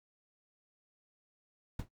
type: noise with exponential decay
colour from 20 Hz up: brown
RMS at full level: -33 dBFS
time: 1.79-1.89 s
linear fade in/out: 5 ms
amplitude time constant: 20 ms
effects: noise-tail reverb RT60 0.1 s tail -21 dB re dry